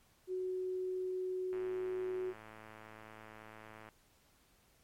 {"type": "tone", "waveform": "sine", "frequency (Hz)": 370, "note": "F#4", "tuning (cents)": 0, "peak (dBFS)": -35, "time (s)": [0.27, 2.34], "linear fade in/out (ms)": 50}
{"type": "click train", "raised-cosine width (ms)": 0.5, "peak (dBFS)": -37, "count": 258, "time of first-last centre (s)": [1.53, 3.888], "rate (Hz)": 109}
{"effects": ["pink hiss -69 dBFS RMS until 4.83 s", "MP3 64 kbps"]}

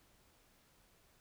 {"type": "silence", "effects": ["pink hiss -69 dBFS RMS until 1.2 s"]}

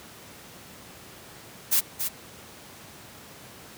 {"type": "noise with echo", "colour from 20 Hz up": "blue", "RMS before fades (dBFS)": -21, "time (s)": [1.71, 1.81], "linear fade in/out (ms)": 20, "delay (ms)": 280, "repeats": 1, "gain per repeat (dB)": -7, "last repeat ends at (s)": 2.09, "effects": ["pink hiss -46 dBFS RMS until 3.77 s", "high-pass 100 Hz 12 dB/octave"]}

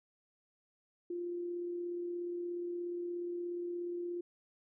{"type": "tone with amplitude modulation", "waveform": "sine", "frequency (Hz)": 349.2, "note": "F4", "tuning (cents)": 0, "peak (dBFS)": -35, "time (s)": [1.1, 4.21], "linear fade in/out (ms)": 5, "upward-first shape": "sine", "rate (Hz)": 36.9, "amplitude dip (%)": 25, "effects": []}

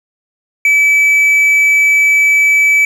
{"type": "tone", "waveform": "triangle", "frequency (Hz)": 2300, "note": "D7", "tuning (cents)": -37, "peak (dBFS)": -5, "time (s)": [0.65, 2.85], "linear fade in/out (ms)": 2, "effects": ["7-bit"]}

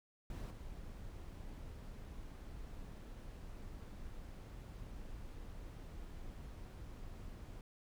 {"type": "noise with level steps", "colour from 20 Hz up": "brown", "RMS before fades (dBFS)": [-44, -49], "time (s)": [0.3, 7.61], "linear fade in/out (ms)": 2, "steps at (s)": 0.5, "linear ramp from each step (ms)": 10, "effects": []}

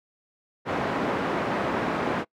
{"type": "band-pass noise", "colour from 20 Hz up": "pink", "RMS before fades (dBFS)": -27, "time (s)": [0.65, 2.25], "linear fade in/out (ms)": 50, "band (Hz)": [220, 1500], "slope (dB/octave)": 12, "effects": ["noise-tail reverb RT60 0.1 s tail -24 dB re dry"]}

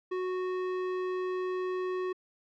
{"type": "tone", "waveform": "square", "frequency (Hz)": 368.4, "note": "F#4", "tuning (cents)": -7, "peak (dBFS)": -31, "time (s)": [0.11, 2.13], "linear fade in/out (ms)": 10, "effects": ["low-pass 2000 Hz 12 dB/octave"]}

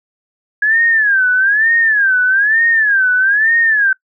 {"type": "tone with vibrato", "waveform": "sine", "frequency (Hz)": 1661.2, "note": "G#6", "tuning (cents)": 0, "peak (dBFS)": -9, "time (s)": [0.62, 3.93], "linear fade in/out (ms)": 5, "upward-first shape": "sine", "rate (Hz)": 1.1, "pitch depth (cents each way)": 190, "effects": ["noise-tail reverb RT60 0.1 s tail -22 dB re dry"]}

